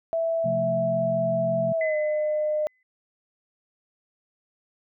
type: tone with pitch glide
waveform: sine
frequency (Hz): 659.3 to 608.1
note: E5 to D#5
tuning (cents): 0 to -40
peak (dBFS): -22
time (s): 0.13-2.67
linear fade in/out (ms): 0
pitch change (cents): -140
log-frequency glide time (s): 1.75-1.96
type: chord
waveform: sine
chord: F major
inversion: second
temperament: equal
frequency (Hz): 130.81 / 174.61 / 220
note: C3 / F3 / A3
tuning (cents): 0 / 0 / 0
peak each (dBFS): -32 / -31 / -33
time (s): 0.44-1.73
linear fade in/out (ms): 10
type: tone with exponential decay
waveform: sine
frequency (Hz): 2025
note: B6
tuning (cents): +43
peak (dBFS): -27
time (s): 1.81-2.83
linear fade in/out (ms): 2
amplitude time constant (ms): 220
effects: none